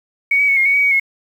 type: tone with pitch steps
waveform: sine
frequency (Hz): 2237 / 2275 / 2215 / 2137 / 2228 / 2264 / 2251 / 2173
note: C#7 / C#7 / C#7 / C7 / C#7 / C#7 / C#7 / C#7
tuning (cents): +15 / +44 / -2 / +36 / +8 / +36 / +26 / -35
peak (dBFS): -11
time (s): 0.31-0.998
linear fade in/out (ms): 5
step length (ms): 86
effects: 7-bit